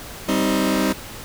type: chord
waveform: sawtooth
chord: C minor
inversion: second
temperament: just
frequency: 196.22 / 261.6 / 314 Hz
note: G3 / C4 / Eb4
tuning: +2 / 0 / +16 cents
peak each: -18 / -18 / -18 dBFS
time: 0.28-0.93 s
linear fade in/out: 10 ms
effects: pink hiss -36 dBFS RMS until 1.24 s